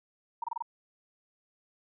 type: tone bursts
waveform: sine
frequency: 932.3 Hz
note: A#5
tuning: in tune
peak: -30 dBFS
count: 5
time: 0.42-0.624 s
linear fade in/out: 5 ms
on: 20 ms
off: 26 ms
effects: none